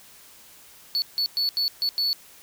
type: tone bursts at uneven times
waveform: triangle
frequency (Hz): 4435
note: C#8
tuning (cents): 0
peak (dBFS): -20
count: 6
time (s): 0.95-1.02 / 1.18-1.26 / 1.37-1.49 / 1.57-1.68 / 1.82-1.89 / 1.98-2.13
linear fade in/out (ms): 0
effects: white hiss -50 dBFS RMS until 2.42 s